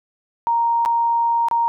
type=tone with dropouts; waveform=sine; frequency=932.3 Hz; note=A#5; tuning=in tune; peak=-15 dBFS; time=0.47-1.68 s; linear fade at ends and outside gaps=0 ms; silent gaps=0.851-0.859 / 1.485-1.512 s; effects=none